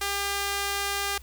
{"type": "tone with high-pass filter", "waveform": "sawtooth", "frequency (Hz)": 400.4, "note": "G4", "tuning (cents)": 37, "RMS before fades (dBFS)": -29, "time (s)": [0.01, 1.18], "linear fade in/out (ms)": 5, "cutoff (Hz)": 970, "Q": 0.52, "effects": ["added 64 Hz sine -44 dBFS peak until 1.22 s", "white hiss -55 dBFS RMS until 1.22 s"]}